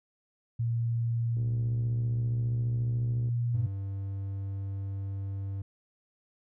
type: tone with pitch glide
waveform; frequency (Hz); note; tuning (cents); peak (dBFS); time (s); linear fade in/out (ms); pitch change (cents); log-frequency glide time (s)
sine; 116.54 to 119.26; A#2 to A#2; 0 to +40; -26; 0.59-3.67; 10; +40; 1.42-3.47
type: click train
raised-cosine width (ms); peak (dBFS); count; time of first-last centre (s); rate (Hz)
3; -33; 128; 1.37-3.288; 66.2
type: tone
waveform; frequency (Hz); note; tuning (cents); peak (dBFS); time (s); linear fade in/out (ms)
triangle; 98; G2; 0; -30; 3.54-5.62; 5
effects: none